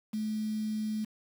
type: tone with quantisation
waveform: sine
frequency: 215.5 Hz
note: A3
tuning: 36 cents flat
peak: -30 dBFS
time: 0.13-1.05 s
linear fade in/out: 10 ms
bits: 8
effects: none